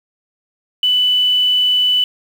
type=tone with quantisation; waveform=sine; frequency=2987 Hz; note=F#7; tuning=16 cents sharp; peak=-11 dBFS; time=0.83-2.04 s; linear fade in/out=2 ms; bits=6; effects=none